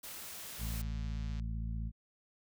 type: noise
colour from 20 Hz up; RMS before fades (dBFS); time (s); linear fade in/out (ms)
white; -46; 0.03-0.82; 10
type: click train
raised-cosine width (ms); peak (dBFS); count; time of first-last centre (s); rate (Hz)
0.2; -38; 123; 0.55-1.397; 144
type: harmonic tone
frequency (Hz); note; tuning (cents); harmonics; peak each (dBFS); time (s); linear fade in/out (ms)
55.7; A1; +22; 1 / 2 / 3 / 4; -36 / -42 / -46 / -48; 0.58-1.92; 50
effects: none